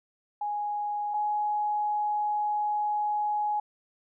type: tone pair in turn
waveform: sine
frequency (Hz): 830 / 837.7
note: G#5 / G#5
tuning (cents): -1 / +15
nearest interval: unison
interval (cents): 16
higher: second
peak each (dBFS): -28 / -25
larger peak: second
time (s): 0.41-1.14 / 1.14-3.6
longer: second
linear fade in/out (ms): 5
effects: none